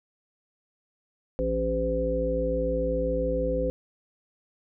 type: harmonic tone with a mistuned harmonic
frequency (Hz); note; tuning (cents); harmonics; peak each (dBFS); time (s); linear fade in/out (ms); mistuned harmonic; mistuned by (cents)
56.6; A1; +50; 1 / 3 / 5 / 7 / 9; -30 / -35 / -33 / -35 / -26; 1.39-3.7; 0; 5; -45
effects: none